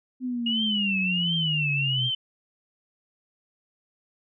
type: exponential sweep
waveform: sine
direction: down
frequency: 257.5 to 123.7 Hz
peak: -26 dBFS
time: 0.2-2.11 s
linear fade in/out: 50 ms
type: tone with vibrato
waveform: sine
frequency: 2850 Hz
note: F7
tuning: 34 cents sharp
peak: -24 dBFS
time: 0.46-2.15 s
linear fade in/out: 5 ms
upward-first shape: triangle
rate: 1.4 Hz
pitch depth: 190 cents each way
effects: none